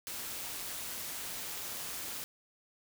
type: noise with amplitude modulation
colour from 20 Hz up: white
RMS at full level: -39 dBFS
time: 0.07-2.24 s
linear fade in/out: 0 ms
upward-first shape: sine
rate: 186 Hz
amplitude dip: 35%
effects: none